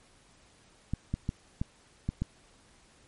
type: clicks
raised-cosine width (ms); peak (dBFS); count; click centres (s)
5; -17; 6; 0.936 / 1.14 / 1.291 / 1.615 / 2.09 / 2.22
effects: pink hiss -61 dBFS RMS until 3.07 s + MP3 48 kbps